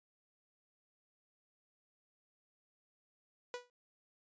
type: tone with exponential decay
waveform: sawtooth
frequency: 490 Hz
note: B4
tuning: 14 cents flat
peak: -33 dBFS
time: 3.54-3.7 s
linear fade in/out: 1 ms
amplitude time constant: 33 ms
effects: resampled to 16000 Hz